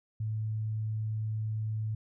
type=tone; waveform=sine; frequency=108.9 Hz; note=A2; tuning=17 cents flat; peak=-30 dBFS; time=0.2-1.95 s; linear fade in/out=5 ms; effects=none